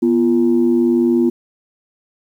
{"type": "tone pair together", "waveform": "sine", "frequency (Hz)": [243.8, 344.8], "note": ["B3", "F4"], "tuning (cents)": [-22, -22], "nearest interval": "tritone", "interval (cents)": 600, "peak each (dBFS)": -13, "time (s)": [0.02, 1.3], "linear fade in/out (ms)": 10, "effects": ["tanh soft clip ceiling -5 dBFS", "8-bit"]}